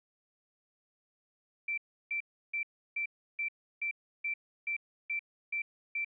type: tone bursts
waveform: sine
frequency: 2341 Hz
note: D7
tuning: 6 cents flat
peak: -31 dBFS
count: 11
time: 1.68-6.047 s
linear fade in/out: 5 ms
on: 97 ms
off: 330 ms
effects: none